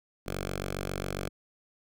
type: tone with notch filter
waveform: 5% pulse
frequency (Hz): 47.33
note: F#1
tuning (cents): +40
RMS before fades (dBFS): -35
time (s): 0.26-1.29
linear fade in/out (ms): 10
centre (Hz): 260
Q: 2
effects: none